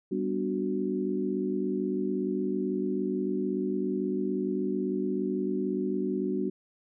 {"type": "chord", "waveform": "sine", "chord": "G major seventh", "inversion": "none", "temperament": "equal", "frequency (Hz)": [196, 246.9, 293.7, 370], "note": ["G3", "B3", "D4", "F#4"], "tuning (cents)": [0, 0, 0, 0], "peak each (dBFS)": [-32, -34, -33, -31], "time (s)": [0.11, 6.5], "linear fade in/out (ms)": 10, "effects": []}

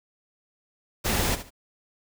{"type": "noise with echo", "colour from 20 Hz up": "pink", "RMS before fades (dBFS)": -25, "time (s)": [1.04, 1.36], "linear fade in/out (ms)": 20, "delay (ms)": 73, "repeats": 2, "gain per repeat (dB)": -12, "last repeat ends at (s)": 1.506, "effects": []}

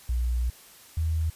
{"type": "tone pair in turn", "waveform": "sine", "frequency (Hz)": [60.5, 80.18], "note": ["B1", "E2"], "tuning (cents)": [-35, -47], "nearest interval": "perfect fourth", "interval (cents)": 488, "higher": "second", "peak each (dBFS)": -23, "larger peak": "neither", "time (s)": [[0.09, 0.5], [0.97, 1.3]], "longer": "first", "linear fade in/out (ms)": 5, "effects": ["white hiss -51 dBFS RMS until 1.35 s", "resampled to 32000 Hz"]}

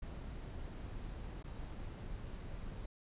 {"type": "noise with dropouts", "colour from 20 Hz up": "brown", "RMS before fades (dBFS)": -45, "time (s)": [0.02, 2.86], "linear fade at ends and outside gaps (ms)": 5, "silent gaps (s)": [1.428, 1.441], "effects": ["resampled to 8000 Hz"]}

